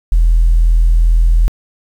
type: tone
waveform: sine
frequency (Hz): 41.26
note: E1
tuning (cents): +2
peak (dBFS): -5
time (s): 0.12-1.48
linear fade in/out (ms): 0
effects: tanh soft clip ceiling -3 dBFS + 7-bit